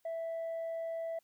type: tone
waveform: sine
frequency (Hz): 659.3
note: E5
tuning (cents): 0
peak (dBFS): -33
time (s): 0.05-1.19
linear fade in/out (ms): 5
effects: tanh soft clip ceiling -34 dBFS + white hiss -75 dBFS RMS until 1.23 s